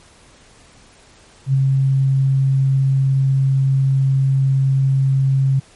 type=tone with ADSR envelope; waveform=sine; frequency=134.9 Hz; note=C#3; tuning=47 cents flat; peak=-10 dBFS; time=1.46-5.6 s; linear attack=78 ms; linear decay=11 ms; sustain=-2 dB; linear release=12 ms; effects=pink hiss -48 dBFS RMS until 5.75 s + MP3 48 kbps